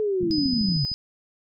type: linear sweep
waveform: sine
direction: down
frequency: 436 to 128.5 Hz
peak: -21 dBFS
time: 0-0.85 s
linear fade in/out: 0 ms
type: band-pass noise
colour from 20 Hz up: white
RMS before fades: -34 dBFS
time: 0.2-0.8 s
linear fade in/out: 10 ms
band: 140 to 270 Hz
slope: 48 dB/octave
type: click train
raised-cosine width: 5 ms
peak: -23 dBFS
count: 10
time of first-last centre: 0.23-0.917 s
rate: 13.1 Hz
type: tone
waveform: sine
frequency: 5000 Hz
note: D#8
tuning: 8 cents sharp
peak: -26 dBFS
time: 0.31-0.94 s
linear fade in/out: 0 ms
effects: none